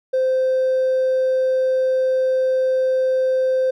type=tone with hard clipping; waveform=triangle; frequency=519 Hz; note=C5; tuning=14 cents flat; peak=-15 dBFS; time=0.13-3.71 s; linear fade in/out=10 ms; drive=2 dB; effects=none